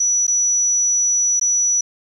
sine tone with dropouts, 5900 Hz, F#8, 6 cents flat, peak -14 dBFS, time 0-1.81 s, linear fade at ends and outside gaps 5 ms, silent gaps 0.268-0.278 / 1.397-1.412 s, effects 8-bit

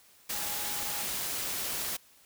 sine tone in noise, 827 Hz, G#5, 8 cents flat, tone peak -45 dBFS, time 0.33-1.04 s, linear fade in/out 10 ms, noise white, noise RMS -34 dBFS, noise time 0.29-1.97 s, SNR -14 dB, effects white hiss -60 dBFS RMS until 2.25 s

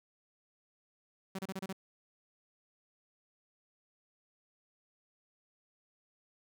sawtooth tone bursts, 191 Hz, G3, 45 cents flat, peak -33 dBFS, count 6, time 1.35-1.728 s, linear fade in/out 5 ms, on 38 ms, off 30 ms, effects none

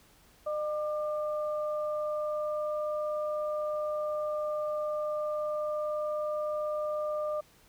sine tone pair together, 605.7 / 1194 Hz, D#5 / D6, -47 / +28 cents, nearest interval octave, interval 1175 cents, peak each -30 / -38 dBFS, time 0.46-7.41 s, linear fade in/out 10 ms, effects pink hiss -61 dBFS RMS until 7.68 s

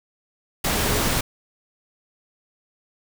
sine tone in noise, 415.3 Hz, G#4, in tune, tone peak -31 dBFS, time 0.76-1 s, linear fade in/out 5 ms, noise pink, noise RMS -22 dBFS, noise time 0.64-1.21 s, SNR -12 dB, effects none

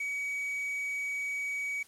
triangle tone with quantisation, 2265 Hz, C#7, 37 cents sharp, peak -30 dBFS, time 0-1.83 s, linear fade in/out 5 ms, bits 9, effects white hiss -58 dBFS RMS until 1.87 s + low-pass 11000 Hz 12 dB/octave

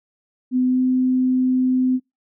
sine tone with pitch glide, 253.5 to 255.9 Hz, B3 to C4, +45 to -38 cents, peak -15 dBFS, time 0.51-2 s, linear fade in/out 50 ms, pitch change +17 cents, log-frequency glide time 0.67-0.8 s, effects noise-tail reverb RT60 0.2 s tail -25 dB re dry

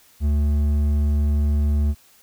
triangle tone with hard clipping, 73.42 Hz, D2, in tune, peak -18 dBFS, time 0.2-1.95 s, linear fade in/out 50 ms, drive 10 dB, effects white hiss -54 dBFS RMS until 2.22 s

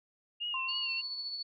sine tone with vibrato, 2794 Hz, F7, in tune, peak -33 dBFS, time 0.4-1.02 s, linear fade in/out 20 ms, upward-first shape sine, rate 3.3 Hz, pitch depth 63 cents each way
sine tone with exponential decay, 1045 Hz, C6, 2 cents flat, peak -34 dBFS, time 0.54-1.33 s, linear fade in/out 2 ms, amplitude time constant 170 ms
sine tone with tremolo, 4435 Hz, C#8, in tune, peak -34 dBFS, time 0.68-1.43 s, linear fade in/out 10 ms, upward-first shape triangle, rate 14 Hz, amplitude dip 45%
effects none

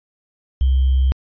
sine tone with sample-and-hold, 65.41 Hz, C2, in tune, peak -12 dBFS, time 0.61-1.12 s, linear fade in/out 0 ms, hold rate 3150 Hz, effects resampled to 11025 Hz

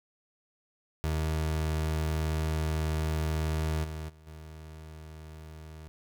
30% pulse tone with level steps, 78.3 Hz, D#2, 11 cents sharp, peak -25 / -33 / -50 / -41 dBFS, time 1.04-5.88 s, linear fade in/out 0 ms, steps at 3.83 / 4.08 / 4.26 s, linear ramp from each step 20 ms, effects none

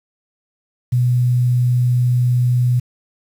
sine tone with quantisation, 123.47 Hz, B2, in tune, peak -12 dBFS, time 0.92-2.8 s, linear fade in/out 10 ms, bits 7, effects none

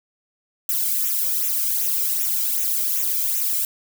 violet noise with flanger, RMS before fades -22 dBFS, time 0.69-3.65 s, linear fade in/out 2 ms, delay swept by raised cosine 0.21 to 1.13 ms, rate 2.6 Hz, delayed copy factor -0.75, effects none

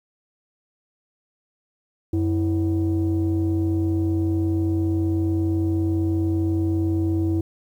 sine tone pair together, 91.56 / 326.3 Hz, F#2 / E4, -18 / -18 cents, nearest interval octave + minor seventh, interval 2200 cents, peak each -20 dBFS, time 2.13-7.41 s, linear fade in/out 5 ms, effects tanh soft clip ceiling -15 dBFS + 9-bit

